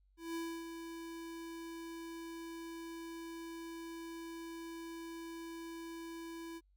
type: tone with ADSR envelope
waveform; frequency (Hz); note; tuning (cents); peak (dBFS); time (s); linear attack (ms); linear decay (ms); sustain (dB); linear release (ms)
square; 332; E4; +12; -38; 0.17-6.61; 180; 290; -7; 42
effects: added 48 Hz sine -67 dBFS peak until 6.76 s